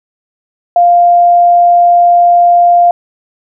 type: tone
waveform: sine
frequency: 698.5 Hz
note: F5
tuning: in tune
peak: -3 dBFS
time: 0.76-2.91 s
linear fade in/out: 2 ms
effects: none